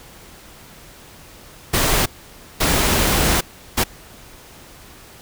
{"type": "noise bursts at uneven times", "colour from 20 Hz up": "pink", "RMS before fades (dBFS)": -17, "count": 3, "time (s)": [[1.73, 2.06], [2.6, 3.41], [3.77, 3.84]], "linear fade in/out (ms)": 10, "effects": ["pink hiss -43 dBFS RMS until 5.21 s"]}